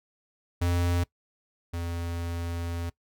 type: tone pair in turn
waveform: square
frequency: 87.31 / 85.22 Hz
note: F2 / F2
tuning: 0 / -42 cents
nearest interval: unison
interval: 42 cents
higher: first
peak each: -24 / -31 dBFS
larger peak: first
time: 0.61-1.04 / 1.73-2.9 s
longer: second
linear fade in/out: 10 ms
effects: noise-tail reverb RT60 0.1 s tail -21 dB re dry